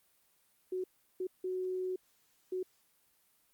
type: tone bursts at uneven times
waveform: sine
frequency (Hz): 370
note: F#4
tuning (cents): 0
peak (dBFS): -33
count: 4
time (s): 0.72-0.84 / 1.2-1.27 / 1.44-1.96 / 2.52-2.63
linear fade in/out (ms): 5
effects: white hiss -71 dBFS RMS until 3.53 s + Opus 32 kbps